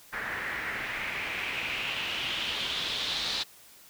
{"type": "noise with low-pass filter sweep", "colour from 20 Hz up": "white", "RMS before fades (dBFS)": -33, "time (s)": [0.12, 3.44], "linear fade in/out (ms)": 20, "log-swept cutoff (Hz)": [1700, 4100], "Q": 4, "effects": ["white hiss -54 dBFS RMS until 3.89 s"]}